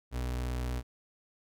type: tone with vibrato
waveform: 35% pulse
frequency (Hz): 61.74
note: B1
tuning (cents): 0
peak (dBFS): -30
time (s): 0.11-0.83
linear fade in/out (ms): 50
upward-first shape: square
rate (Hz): 15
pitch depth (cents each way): 10
effects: none